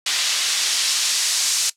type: noise with band-pass filter sweep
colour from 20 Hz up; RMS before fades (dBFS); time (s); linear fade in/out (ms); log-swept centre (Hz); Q
white; -20; 0.06-1.7; 5; 3600 to 6100; 1
effects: noise-tail reverb RT60 0.1 s tail -17 dB re dry + low-pass 10000 Hz 12 dB/octave